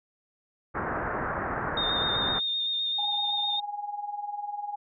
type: low-pass noise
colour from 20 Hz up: white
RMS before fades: -31 dBFS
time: 0.74-2.4 s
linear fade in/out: 20 ms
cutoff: 1700 Hz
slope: 48 dB/octave
type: tone with vibrato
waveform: sine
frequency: 3662 Hz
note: A#7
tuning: 32 cents flat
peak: -26 dBFS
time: 1.77-3.6 s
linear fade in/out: 5 ms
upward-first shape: square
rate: 7.8 Hz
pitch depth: 16 cents each way
type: tone with tremolo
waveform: sine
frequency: 823 Hz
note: G#5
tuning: 16 cents flat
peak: -28 dBFS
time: 2.98-4.76 s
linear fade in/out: 10 ms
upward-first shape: triangle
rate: 20 Hz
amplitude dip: 80%
effects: none